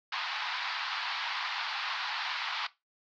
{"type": "band-pass noise", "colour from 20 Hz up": "pink", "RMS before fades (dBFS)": -35, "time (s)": [0.12, 2.67], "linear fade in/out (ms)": 5, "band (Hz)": [830, 4700], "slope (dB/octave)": 48, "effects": ["noise-tail reverb RT60 0.2 s tail -17 dB re dry"]}